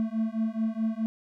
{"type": "beating tone pair", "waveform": "triangle", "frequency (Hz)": [220, 224.7], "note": ["A3", "A3"], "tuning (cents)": [0, 37], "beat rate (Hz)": 4.7, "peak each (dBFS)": -27, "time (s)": [0, 1.06], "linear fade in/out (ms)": 0, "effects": []}